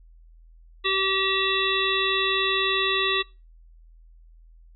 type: harmonic tone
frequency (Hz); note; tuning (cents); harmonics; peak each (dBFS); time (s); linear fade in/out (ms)
384.6; G4; -33; 1 / 3 / 5 / 7 / 9 / 10; -28 / -28 / -28 / -28 / -28 / -28; 0.84-3.23; 20
effects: noise-tail reverb RT60 0.3 s tail -25 dB re dry + added 41 Hz sine -48 dBFS peak until 4.75 s